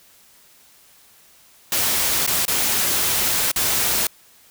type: noise with dropouts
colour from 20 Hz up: white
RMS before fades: -20 dBFS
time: 1.72-4.07 s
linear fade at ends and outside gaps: 2 ms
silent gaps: 2.265-2.275 / 2.453-2.48 / 3.516-3.56 s
effects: white hiss -52 dBFS RMS until 4.5 s